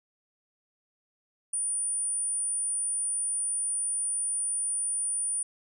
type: tone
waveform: sine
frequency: 9397 Hz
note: D9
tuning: in tune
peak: -27 dBFS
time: 1.53-5.43 s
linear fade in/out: 5 ms
effects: none